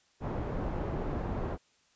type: low-pass noise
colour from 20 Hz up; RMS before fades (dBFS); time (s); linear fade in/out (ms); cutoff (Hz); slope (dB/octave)
pink; -34; 0.2-1.58; 50; 840; 12
effects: white hiss -68 dBFS RMS until 1.95 s + resampled to 16000 Hz